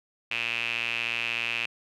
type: tone with band-pass filter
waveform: sawtooth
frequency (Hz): 116.54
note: A#2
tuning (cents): 0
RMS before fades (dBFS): -30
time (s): 0.31-1.66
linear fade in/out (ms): 5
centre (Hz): 2600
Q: 8.7
effects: none